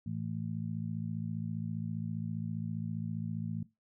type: harmonic tone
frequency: 55 Hz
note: A1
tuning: in tune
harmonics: 2 / 3 / 4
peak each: -39 / -38 / -40 dBFS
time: 0.06-3.63 s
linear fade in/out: 5 ms
effects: noise-tail reverb RT60 0.2 s tail -18 dB re dry